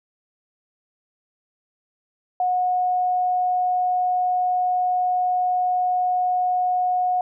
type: tone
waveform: sine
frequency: 728 Hz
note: F#5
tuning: 28 cents flat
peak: -18 dBFS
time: 2.4-7.21 s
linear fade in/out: 2 ms
effects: none